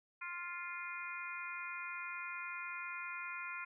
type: harmonic tone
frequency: 349.7 Hz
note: F4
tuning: 2 cents sharp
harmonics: 3 / 4 / 5 / 6 / 7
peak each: -48 / -46 / -54 / -48 / -46 dBFS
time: 0.21-3.65 s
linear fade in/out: 10 ms
effects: none